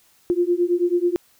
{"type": "beating tone pair", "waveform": "sine", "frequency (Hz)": [346.4, 355.6], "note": ["F4", "F4"], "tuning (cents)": [-14, 31], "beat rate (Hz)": 9.2, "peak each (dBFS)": -20, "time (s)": [0.3, 1.16], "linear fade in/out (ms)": 0, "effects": ["white hiss -58 dBFS RMS until 1.39 s"]}